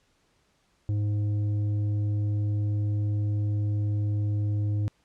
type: tone with tanh clipping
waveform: triangle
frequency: 103.83 Hz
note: G#2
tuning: in tune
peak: -25 dBFS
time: 0.89-4.88 s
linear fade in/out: 0 ms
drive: 11 dB
effects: pink hiss -68 dBFS RMS until 5.04 s + low-pass 8000 Hz 12 dB/octave